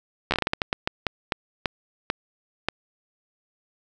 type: slowing click train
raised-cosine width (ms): 0.3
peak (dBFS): -6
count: 16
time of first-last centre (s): 0.31-2.686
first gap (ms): 12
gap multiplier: 1.32
effects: none